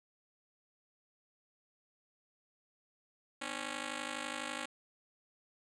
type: ring-modulated tone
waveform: 5% pulse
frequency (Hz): 276.1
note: C#4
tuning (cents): -7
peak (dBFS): -24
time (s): 3.41-4.66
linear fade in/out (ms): 10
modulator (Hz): 26
effects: resampled to 22050 Hz + 10-bit